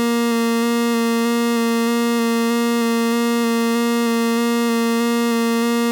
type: tone with vibrato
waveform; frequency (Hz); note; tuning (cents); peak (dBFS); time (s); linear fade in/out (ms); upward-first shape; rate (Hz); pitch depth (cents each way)
30% pulse; 233.1; A#3; 0; -13; 0-5.91; 0; square; 1.6; 13
effects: none